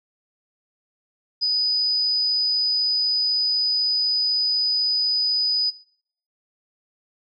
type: tone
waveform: sine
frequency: 4978 Hz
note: D#8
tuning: in tune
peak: -18 dBFS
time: 1.41-5.71 s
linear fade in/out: 20 ms
effects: noise-tail reverb RT60 0.6 s tail -21 dB re dry